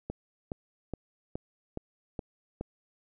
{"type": "click train", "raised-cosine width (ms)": 2, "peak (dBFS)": -21, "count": 7, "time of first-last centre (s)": [0.1, 2.61], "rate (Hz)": 2.39, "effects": []}